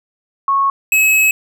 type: tone pair in turn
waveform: sine / square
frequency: 1100 / 2570 Hz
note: C#6 / E7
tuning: -14 / -45 cents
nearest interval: octave + minor third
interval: 1469 cents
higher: second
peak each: -11 / -10 dBFS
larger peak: second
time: 0.48-0.7 / 0.92-1.31 s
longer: second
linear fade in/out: 2 ms
effects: none